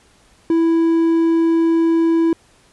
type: tone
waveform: triangle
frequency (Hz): 330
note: E4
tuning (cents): +2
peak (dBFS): -10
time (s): 0.5-2.33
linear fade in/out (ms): 2
effects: pink hiss -53 dBFS RMS until 2.72 s + resampled to 24000 Hz